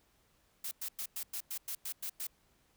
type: noise bursts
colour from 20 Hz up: blue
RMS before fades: -39 dBFS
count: 10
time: 0.64-2.27 s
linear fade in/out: 5 ms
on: 73 ms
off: 100 ms
effects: pink hiss -71 dBFS RMS until 2.76 s